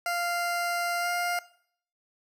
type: tone with pitch glide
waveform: 20% pulse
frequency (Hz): 696 to 703.3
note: F5 to F5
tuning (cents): -6 to +12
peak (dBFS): -22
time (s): 0.06-1.39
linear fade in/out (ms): 2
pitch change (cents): +18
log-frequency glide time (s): 1-1.08
effects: noise-tail reverb RT60 0.6 s tail -19 dB re dry